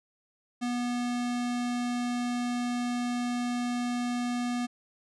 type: tone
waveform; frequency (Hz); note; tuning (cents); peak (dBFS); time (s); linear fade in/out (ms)
square; 243.4; B3; -25; -29; 0.61-4.67; 20
effects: resampled to 22050 Hz